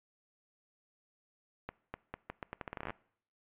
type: accelerating click train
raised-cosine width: 0.5 ms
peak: -24 dBFS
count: 17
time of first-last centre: 1.69-2.905 s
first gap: 250 ms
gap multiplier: 0.8
effects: noise-tail reverb RT60 0.6 s tail -22 dB re dry + resampled to 8000 Hz